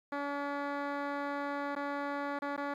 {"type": "tone with dropouts", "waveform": "10% pulse", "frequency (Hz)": 284.7, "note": "C#4", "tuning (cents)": 46, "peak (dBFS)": -25, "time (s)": [0.12, 2.74], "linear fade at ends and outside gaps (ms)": 5, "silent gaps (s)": [[1.752, 1.762], [2.39, 2.42], [2.565, 2.576]], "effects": ["low-pass 2000 Hz 12 dB/octave", "11-bit"]}